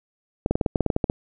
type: clicks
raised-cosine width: 2 ms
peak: -7 dBFS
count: 12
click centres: 0.461 / 0.51 / 0.555 / 0.612 / 0.662 / 0.758 / 0.807 / 0.863 / 0.902 / 0.964 / 1.042 / 1.099 s
effects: none